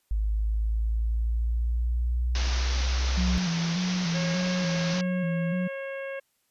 sine exponential sweep, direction up, 52.3 to 65.41 Hz, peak -23 dBFS, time 0.11-3.38 s, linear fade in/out 0 ms
white low-pass noise, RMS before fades -35 dBFS, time 2.35-5.01 s, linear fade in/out 2 ms, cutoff 6200 Hz, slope 96 dB/octave
sine tone with vibrato, 174.61 Hz, F3, in tune, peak -25 dBFS, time 3.17-5.68 s, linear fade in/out 10 ms, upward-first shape square, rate 1.7 Hz, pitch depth 66 cents each way
harmonic tone, 545 Hz, C#5, 29 cents flat, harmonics 1 / 2 / 3 / 4 / 5 / 6, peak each -33 / -47 / -40 / -44 / -46 / -57 dBFS, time 4.14-6.2 s, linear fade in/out 10 ms
effects white hiss -72 dBFS RMS until 6.5 s + resampled to 32000 Hz

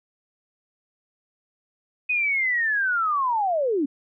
sine linear sweep, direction down, 2519 to 260 Hz, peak -20 dBFS, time 2.09-3.86 s, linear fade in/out 10 ms, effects none

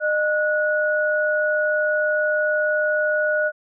sine tone pair together, 609.5 / 1463 Hz, D#5 / F#6, -36 / -20 cents, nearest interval octave + minor third, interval 1516 cents, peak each -20 / -21 dBFS, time 0-3.52 s, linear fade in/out 50 ms, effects none

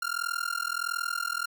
45% pulse tone with amplitude modulation, 1396.9 Hz, F6, in tune, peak -25 dBFS, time 0.02-1.46 s, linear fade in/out 5 ms, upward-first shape sine, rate 41.5 Hz, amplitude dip 100%, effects none

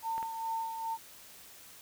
sine tone with tremolo, 903 Hz, A5, 45 cents sharp, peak -31 dBFS, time 0.02-0.98 s, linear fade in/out 50 ms, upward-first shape sine, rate 2.4 Hz, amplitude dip 50%
clicks, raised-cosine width 0.5 ms, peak -29 dBFS, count 2, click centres 0.18 / 0.228 s
effects white hiss -53 dBFS RMS until 1.81 s

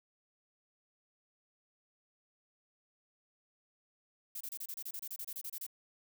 violet noise bursts, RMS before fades -42 dBFS, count 16, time 4.35-5.666 s, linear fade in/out 5 ms, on 56 ms, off 28 ms, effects none

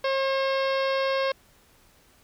harmonic tone, 538 Hz, C5, 48 cents sharp, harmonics 1 / 2 / 3 / 4 / 5 / 6 / 7 / 8 / 9 / 10, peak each -24 / -30 / -34 / -36 / -38 / -40 / -41 / -42 / -43 / -44 dBFS, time 0.04-1.32 s, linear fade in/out 5 ms, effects pink hiss -59 dBFS RMS until 2.23 s

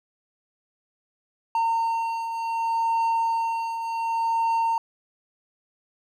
triangle beating tone pair, 913 / 913.67 Hz, A#5 / A#5, -36 / -35 cents, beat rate 0.67 Hz, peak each -29 / -21 dBFS, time 1.55-4.78 s, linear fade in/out 2 ms, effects none

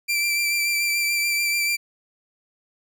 sawtooth tone with vibrato, 2349 Hz, D7, in tune, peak -17 dBFS, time 0.08-1.77 s, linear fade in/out 20 ms, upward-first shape sine, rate 6.9 Hz, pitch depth 21 cents each way, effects none

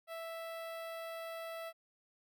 sawtooth tone with notch filter, 659.3 Hz, E5, in tune, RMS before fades -44 dBFS, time 0.07-1.73 s, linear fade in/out 50 ms, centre 6700 Hz, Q 0.83, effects none

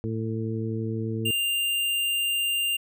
harmonic tone, 111.6 Hz, A2, 25 cents sharp, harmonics 1 / 2 / 3 / 4, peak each -29 / -32 / -34 / -35 dBFS, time 0.04-1.31 s, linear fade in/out 0 ms
square tone, 2794 Hz, F7, in tune, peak -24 dBFS, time 1.25-2.77 s, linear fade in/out 10 ms
effects none

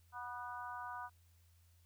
harmonic tone with a mistuned harmonic, 244.1 Hz, B3, 20 cents flat, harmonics 3 / 4 / 5 / 6, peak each -50 / -46 / -49 / -50 dBFS, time 0.12-1.1 s, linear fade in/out 50 ms, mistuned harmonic 6, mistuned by +26 cents, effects added 85 Hz sine -65 dBFS peak until 1.85 s + white hiss -75 dBFS RMS until 1.85 s

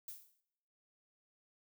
violet noise with exponential decay, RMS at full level -44 dBFS, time 0.08-0.41 s, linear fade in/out 2 ms, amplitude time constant 70 ms, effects noise-tail reverb RT60 1.0 s tail -25 dB re dry

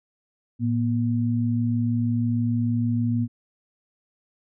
sine tone pair together, 112.93 / 239.3 Hz, A2 / A#3, +46 / +46 cents, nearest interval octave + minor second, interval 1300 cents, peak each -23 dBFS, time 0.59-3.28 s, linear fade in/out 50 ms, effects none

